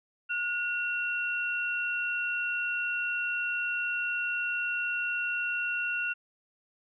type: tone pair together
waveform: sine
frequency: 1445 / 2732 Hz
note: F#6 / F7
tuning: -41 / -39 cents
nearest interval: major seventh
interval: 1102 cents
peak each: -31 / -31 dBFS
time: 0.29-6.14 s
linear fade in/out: 20 ms
effects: none